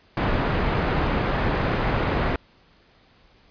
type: low-pass noise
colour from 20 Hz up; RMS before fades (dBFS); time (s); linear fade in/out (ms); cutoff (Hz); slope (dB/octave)
pink; -23; 0.17-2.36; 2; 1900; 12
effects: pink hiss -57 dBFS RMS until 3.5 s + resampled to 11025 Hz